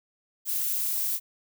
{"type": "noise", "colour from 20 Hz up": "violet", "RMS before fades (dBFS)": -28, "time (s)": [0.45, 1.2], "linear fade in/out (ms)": 50, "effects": []}